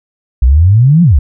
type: exponential two-way sweep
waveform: sine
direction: up then down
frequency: 57.7 to 181.2 to 57.7 Hz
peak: -3 dBFS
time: 0.42-1.19 s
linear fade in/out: 5 ms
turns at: 1.03 s
effects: none